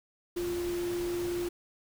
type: tone in noise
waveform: sine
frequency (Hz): 349.2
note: F4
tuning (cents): 0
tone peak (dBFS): -30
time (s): 0.36-1.49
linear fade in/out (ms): 10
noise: pink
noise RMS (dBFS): -42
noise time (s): 0.36-1.49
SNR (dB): +9
effects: none